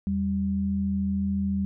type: tone pair together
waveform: sine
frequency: 82.41 / 196.14 Hz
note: E2 / G3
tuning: 0 / +1 cents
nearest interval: octave + minor third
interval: 1501 cents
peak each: -31 / -24 dBFS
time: 0.07-1.65 s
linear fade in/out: 0 ms
effects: none